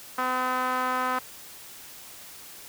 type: tone with band-pass filter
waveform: sawtooth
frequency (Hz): 254.6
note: C4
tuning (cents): -47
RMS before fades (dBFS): -27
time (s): 0.18-1.19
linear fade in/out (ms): 5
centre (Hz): 1200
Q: 2.7
effects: white hiss -45 dBFS RMS until 2.68 s